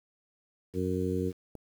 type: harmonic tone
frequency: 91.9 Hz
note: F#2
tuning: 11 cents flat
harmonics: 1 / 2 / 3 / 4 / 5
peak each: -34 / -34 / -34 / -34 / -34 dBFS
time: 0.73-1.33 s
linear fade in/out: 50 ms
type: click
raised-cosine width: 2 ms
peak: -29 dBFS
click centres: 1.553 s
effects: 9-bit